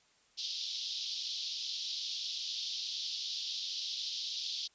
pink band-pass noise, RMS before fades -39 dBFS, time 0.37-4.68 s, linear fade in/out 20 ms, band 3300 to 5400 Hz, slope 48 dB/octave, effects white hiss -68 dBFS RMS until 4.74 s + resampled to 16000 Hz

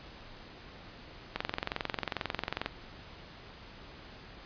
click train, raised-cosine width 0.3 ms, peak -15 dBFS, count 30, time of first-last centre 1.36-2.66 s, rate 22.3 Hz, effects pink hiss -50 dBFS RMS until 4.45 s + resampled to 11025 Hz

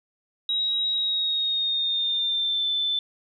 sine tone with pitch glide, 3824 to 3527 Hz, A#7 to A7, +43 to +3 cents, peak -22 dBFS, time 0.49-2.99 s, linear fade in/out 2 ms, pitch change -140 cents, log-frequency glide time 0.93-2.69 s, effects none

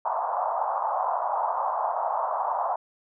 pink band-pass noise, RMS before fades -27 dBFS, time 0.05-2.76 s, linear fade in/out 5 ms, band 660 to 1100 Hz, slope 48 dB/octave, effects none

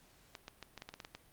clicks, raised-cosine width 0.2 ms, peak -28 dBFS, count 10, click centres 0.352 / 0.481 / 0.627 / 0.777 / 0.821 / 0.89 / 0.94 / 1.002 / 1.049 / 1.15 s, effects pink hiss -65 dBFS RMS until 1.32 s + Opus 48 kbps

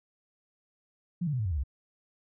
sine tone with pitch steps, 174.61 / 148.53 / 126.35 / 107.49 / 91.43 / 77.78 / 66.16 Hz, F3 / D3 / B2 / A2 / F#2 / D#2 / C2, 0 / +20 / +40 / -40 / -20 / 0 / +20 cents, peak -27 dBFS, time 1.21-1.637 s, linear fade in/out 10 ms, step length 61 ms, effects none

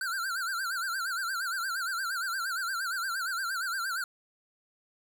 square tone with vibrato, 1464 Hz, F#6, 19 cents flat, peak -31 dBFS, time 0.01-4.04 s, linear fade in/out 2 ms, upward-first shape sine, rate 8.6 Hz, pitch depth 150 cents each way, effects none

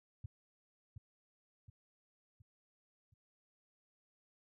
sine tone with echo, 102.9 Hz, G#2, 16 cents flat, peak -39 dBFS, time 0.24-0.26 s, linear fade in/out 5 ms, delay 720 ms, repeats 4, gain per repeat -6 dB, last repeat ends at 3.14 s, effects none

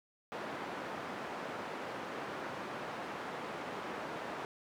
white band-pass noise, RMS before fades -42 dBFS, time 0.32-4.45 s, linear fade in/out 0 ms, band 180 to 1200 Hz, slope 12 dB/octave, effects none

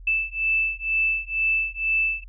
sine beating tone pair, 2637 / 2639.1 Hz, E7 / E7, 0 / +1 cents, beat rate 2.1 Hz, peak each -24 dBFS, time 0.07-2.24 s, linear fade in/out 5 ms, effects added 42 Hz sine -39 dBFS peak until 2.28 s

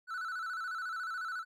triangle tone with vibrato, 1403 Hz, F6, 8 cents sharp, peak -34 dBFS, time 0.07-1.45 s, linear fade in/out 50 ms, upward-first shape square, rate 14 Hz, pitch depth 94 cents each way, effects none

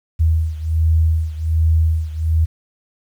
sine beating tone pair, 79.9 / 81.2 Hz, D#2 / E2, +47 / -26 cents, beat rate 1.3 Hz, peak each -15 / -18 dBFS, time 0.19-2.46 s, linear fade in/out 20 ms, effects 8-bit

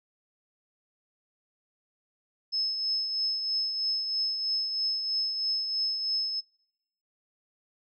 sine tone with tremolo, 5200 Hz, E8, 24 cents flat, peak -25 dBFS, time 2.52-6.41 s, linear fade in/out 20 ms, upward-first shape triangle, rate 3.1 Hz, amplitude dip 50%, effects noise-tail reverb RT60 0.8 s tail -24 dB re dry

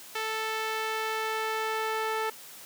sawtooth tone with band-pass filter sweep, 440 Hz, A4, in tune, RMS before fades -31 dBFS, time 0.15-2.3 s, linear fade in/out 5 ms, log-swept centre 2300 to 1300 Hz, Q 0.75, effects white hiss -47 dBFS RMS until 2.65 s + high-pass 150 Hz 12 dB/octave

